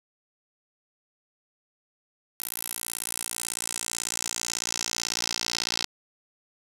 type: tone with band-pass filter sweep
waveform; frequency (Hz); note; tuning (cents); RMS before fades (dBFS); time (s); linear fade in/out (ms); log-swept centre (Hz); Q
10% pulse; 58.1; A#1; -5; -32; 2.4-5.85; 0; 12000 to 4700; 2.6
effects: 8-bit